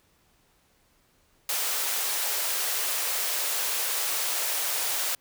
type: high-pass noise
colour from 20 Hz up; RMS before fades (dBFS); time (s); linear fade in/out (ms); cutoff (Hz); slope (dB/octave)
white; -28; 1.49-5.15; 2; 430; 24
effects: pink hiss -65 dBFS RMS until 5.2 s